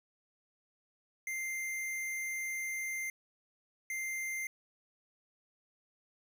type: tone bursts at uneven times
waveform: square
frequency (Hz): 2093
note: C7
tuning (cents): 0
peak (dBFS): -36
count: 2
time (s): 1.27-3.1 / 3.9-4.47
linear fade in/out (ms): 2
effects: none